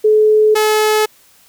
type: tone pair in turn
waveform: sine / sawtooth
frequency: 429.2 / 429.2 Hz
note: A4 / A4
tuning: -43 / -43 cents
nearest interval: unison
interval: 0 cents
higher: neither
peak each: -7 dBFS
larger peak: neither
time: 0.04-0.55 / 0.55-1.06 s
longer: neither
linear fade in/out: 10 ms
effects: white hiss -49 dBFS RMS until 1.48 s